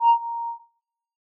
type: tone with ADSR envelope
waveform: sine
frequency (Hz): 932.3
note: A#5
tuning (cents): 0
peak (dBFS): -9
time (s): 0-0.6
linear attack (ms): 95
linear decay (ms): 88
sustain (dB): -16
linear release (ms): 110
effects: noise-tail reverb RT60 0.7 s tail -17 dB re dry + tanh soft clip ceiling -9 dBFS